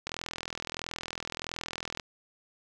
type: click train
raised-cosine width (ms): 0.2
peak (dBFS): -17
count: 81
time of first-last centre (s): 0.07-1.998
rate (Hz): 41.5
effects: none